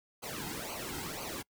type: noise with flanger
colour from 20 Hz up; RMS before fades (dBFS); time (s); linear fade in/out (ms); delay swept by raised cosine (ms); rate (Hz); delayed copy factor
pink; -40; 0.22-1.43; 20; 0.56 to 1.76; 2; -0.8
effects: noise-tail reverb RT60 0.1 s tail -25 dB re dry